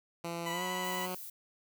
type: tone with pitch glide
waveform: 10% pulse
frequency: 169.5 to 182.72 Hz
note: E3 to F#3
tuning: +49 to -21 cents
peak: -28 dBFS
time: 0.24-1.15 s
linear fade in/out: 5 ms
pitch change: +130 cents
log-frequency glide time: 0.51-0.63 s
type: tone with vibrato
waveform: 20% pulse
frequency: 987.8 Hz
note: B5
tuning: in tune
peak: -31 dBFS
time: 0.45-1.07 s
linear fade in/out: 20 ms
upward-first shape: sine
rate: 12 Hz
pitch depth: 16 cents each way
type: noise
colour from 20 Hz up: violet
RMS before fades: -45 dBFS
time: 0.84-1.3 s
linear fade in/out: 5 ms
effects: none